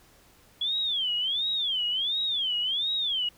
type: tone with vibrato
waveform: sine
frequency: 3322 Hz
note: G#7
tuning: in tune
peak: -25 dBFS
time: 0.61-3.29 s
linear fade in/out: 5 ms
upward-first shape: sine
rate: 1.4 Hz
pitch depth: 240 cents each way
effects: pink hiss -58 dBFS RMS until 3.37 s